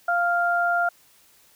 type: tone pair together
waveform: sine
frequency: 696.2 / 1396.9 Hz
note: F5 / F6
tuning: -6 / 0 cents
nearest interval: octave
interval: 1206 cents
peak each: -22 dBFS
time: 0.08-0.89 s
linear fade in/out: 5 ms
effects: white hiss -57 dBFS RMS until 1.55 s